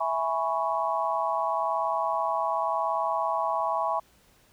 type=chord; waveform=sine; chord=C# minor seventh; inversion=first; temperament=equal; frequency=659.3 / 830.6 / 987.8 / 1108.7 Hz; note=E5 / G#5 / B5 / C#6; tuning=0 / 0 / 0 / 0 cents; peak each=-30 dBFS; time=0-4 s; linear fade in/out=10 ms; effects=pink hiss -61 dBFS RMS until 4.52 s